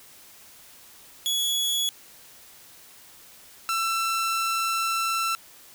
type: tone pair in turn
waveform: sawtooth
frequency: 3374 / 1339 Hz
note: G#7 / E6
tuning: +27 / +27 cents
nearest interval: octave + major third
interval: 1600 cents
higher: first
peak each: -20 dBFS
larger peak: neither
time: 1.26-1.89 / 3.69-5.35 s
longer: second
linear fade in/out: 0 ms
effects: white hiss -50 dBFS RMS until 5.74 s